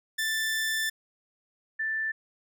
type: tone pair in turn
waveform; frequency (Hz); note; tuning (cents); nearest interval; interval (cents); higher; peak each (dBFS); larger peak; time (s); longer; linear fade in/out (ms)
sawtooth / sine; 1767 / 1767; A6 / A6; +7 / +7; unison; 0; neither; -23 / -27; first; 0.18-0.9 / 1.79-2.12; first; 10
effects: none